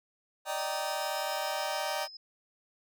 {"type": "chord", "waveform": "sawtooth", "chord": "Eb major seventh", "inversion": "third", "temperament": "just", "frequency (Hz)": [583.4, 622.3, 777.8, 933.4], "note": ["D5", "Eb5", "G5", "Bb5"], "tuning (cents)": [-12, 0, -14, 2], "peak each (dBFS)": [-34, -33, -32, -34], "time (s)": [0.45, 2.08], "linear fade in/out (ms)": 50}
{"type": "tone with tremolo", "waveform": "sine", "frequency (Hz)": 5100, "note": "D#8", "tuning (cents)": 42, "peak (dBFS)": -40, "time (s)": [0.58, 2.17], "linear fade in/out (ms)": 5, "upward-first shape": "sine", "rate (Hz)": 7, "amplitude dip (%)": 60}
{"effects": []}